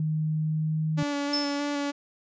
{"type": "tone with pitch glide", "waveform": "sine", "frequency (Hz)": [155.56, 156.73], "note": ["D#3", "D#3"], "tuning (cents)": [0, 13], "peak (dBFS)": -24, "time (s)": [0, 1.03], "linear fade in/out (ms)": 2, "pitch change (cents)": 13, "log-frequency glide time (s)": [0.37, 0.84]}
{"type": "tone with vibrato", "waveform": "sawtooth", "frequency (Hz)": 287.3, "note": "D4", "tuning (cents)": -38, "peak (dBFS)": -23, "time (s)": [0.97, 1.92], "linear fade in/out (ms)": 20, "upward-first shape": "square", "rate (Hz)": 3.2, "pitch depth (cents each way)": 12}
{"type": "tone with exponential decay", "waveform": "sine", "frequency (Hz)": 5274, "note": "E8", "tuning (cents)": 0, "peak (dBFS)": -23, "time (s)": [1.33, 1.78], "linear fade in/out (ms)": 5, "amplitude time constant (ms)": 97}
{"effects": ["resampled to 16000 Hz"]}